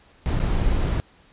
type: noise with dropouts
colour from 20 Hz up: brown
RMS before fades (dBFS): -21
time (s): 0.26-1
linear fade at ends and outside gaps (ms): 0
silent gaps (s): 0.391-0.401
effects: pink hiss -55 dBFS RMS until 1.32 s + resampled to 8000 Hz